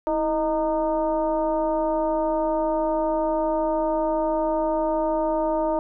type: tone with frequency modulation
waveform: sine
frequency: 622.3 Hz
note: D#5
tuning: in tune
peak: -20 dBFS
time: 0.07-5.79 s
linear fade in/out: 0 ms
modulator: 298 Hz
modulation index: 1.1
effects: none